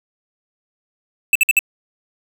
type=tone bursts; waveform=square; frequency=2637 Hz; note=E7; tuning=in tune; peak=-10 dBFS; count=4; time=1.33-1.591 s; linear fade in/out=2 ms; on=24 ms; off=55 ms; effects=none